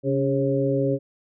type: harmonic tone with a mistuned harmonic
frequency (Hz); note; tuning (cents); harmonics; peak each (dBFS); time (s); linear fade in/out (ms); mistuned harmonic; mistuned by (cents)
135.9; C#3; -34; 1 / 2 / 3 / 4; -25 / -25 / -25 / -25; 0.03-0.99; 50; 2; +57
effects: none

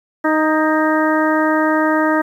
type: harmonic tone with a mistuned harmonic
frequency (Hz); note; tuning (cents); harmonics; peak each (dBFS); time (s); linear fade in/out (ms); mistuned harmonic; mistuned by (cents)
311.1; D#4; 0; 1 / 2 / 3 / 4 / 5 / 6; -16 / -19 / -21 / -22 / -23 / -24; 0.24-2.22; 10; 5; +31
effects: 8-bit

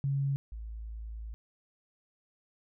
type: tone pair in turn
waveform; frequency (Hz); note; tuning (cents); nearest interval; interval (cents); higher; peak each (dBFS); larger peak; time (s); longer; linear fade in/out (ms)
sine; 138.59 / 55; C#3 / A1; 0 / 0; octave + major third; 1600; first; -27 / -38; first; 0.04-0.36 / 0.52-1.34; second; 0
effects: none

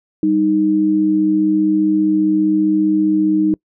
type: tone pair together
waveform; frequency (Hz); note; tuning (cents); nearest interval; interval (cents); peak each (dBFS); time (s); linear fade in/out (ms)
sine; 195.98 / 311.1; G3 / D#4; 0 / 0; minor sixth; 800; -20 / -12; 0.23-3.54; 2
effects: noise-tail reverb RT60 0.1 s tail -25 dB re dry

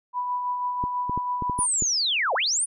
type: tone with tremolo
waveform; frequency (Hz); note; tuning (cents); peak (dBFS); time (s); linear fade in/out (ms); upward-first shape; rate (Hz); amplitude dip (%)
sine; 987.8; B5; 0; -23; 0.13-1.67; 50; sine; 6.1; 35
type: clicks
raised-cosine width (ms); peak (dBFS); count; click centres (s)
3; -18; 7; 0.839 / 1.096 / 1.176 / 1.423 / 1.497 / 1.59 / 1.823
type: linear two-way sweep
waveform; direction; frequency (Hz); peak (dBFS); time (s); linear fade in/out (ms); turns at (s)
sine; down then up; 9890 to 466.2 to 9890; -21; 1.58-2.66; 20; 2.34
effects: none

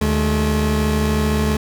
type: tone pair together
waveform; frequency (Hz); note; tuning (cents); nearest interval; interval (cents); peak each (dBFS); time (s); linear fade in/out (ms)
30% pulse; 75.8 / 214.4; D#2 / A3; -45 / -45; octave + tritone; 1800; -16; 0.01-1.57; 5
effects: none

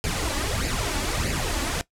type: noise with flanger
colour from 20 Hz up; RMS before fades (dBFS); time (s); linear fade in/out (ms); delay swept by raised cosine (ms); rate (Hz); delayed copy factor
pink; -26; 0.04-1.81; 0; 0.42 to 3.52; 1.6; +0.65
effects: noise-tail reverb RT60 0.1 s tail -18 dB re dry + low-pass 10000 Hz 12 dB/octave

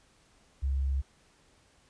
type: tone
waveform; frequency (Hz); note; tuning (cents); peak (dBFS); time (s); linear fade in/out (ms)
sine; 67.8; C#2; -38; -26; 0.62-1.02; 20
effects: pink hiss -64 dBFS RMS until 1.89 s + resampled to 22050 Hz

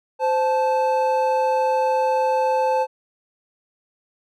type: tone pair together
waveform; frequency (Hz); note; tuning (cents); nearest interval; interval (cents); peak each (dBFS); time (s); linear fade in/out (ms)
triangle; 519.1 / 873; C5 / A5; -14 / -14; major sixth; 900; -18; 0.19-2.87; 50
effects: none

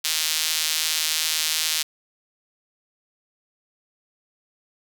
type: tone with high-pass filter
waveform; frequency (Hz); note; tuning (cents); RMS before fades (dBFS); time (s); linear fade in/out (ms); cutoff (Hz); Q
sawtooth; 157.4; D#3; +20; -24; 0.04-1.83; 10; 3800; 1.1
effects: none

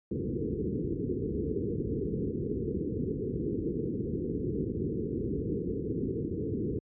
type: low-pass noise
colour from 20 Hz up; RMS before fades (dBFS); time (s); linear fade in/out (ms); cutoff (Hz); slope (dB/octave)
white; -32; 0.11-6.79; 5; 460; 96
effects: high-pass 60 Hz 12 dB/octave

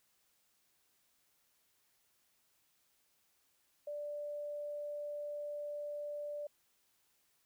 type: tone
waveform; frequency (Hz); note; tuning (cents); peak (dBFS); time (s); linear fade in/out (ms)
sine; 587.3; D5; 0; -39; 3.87-6.47; 5
effects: white hiss -75 dBFS RMS until 7.45 s

